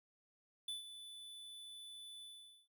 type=tone with ADSR envelope; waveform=square; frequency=3487 Hz; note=A7; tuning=16 cents flat; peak=-40 dBFS; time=0.68-2.68 s; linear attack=4 ms; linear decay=140 ms; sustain=-11 dB; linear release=460 ms; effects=none